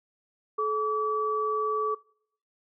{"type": "tone pair together", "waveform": "sine", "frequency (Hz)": [430.4, 1149], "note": ["A4", "D6"], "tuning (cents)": [-38, -38], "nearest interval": "octave + perfect fourth", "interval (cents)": 1700, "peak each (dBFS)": [-29, -26], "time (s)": [0.58, 1.95], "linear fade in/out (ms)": 10, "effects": ["noise-tail reverb RT60 0.7 s tail -25 dB re dry"]}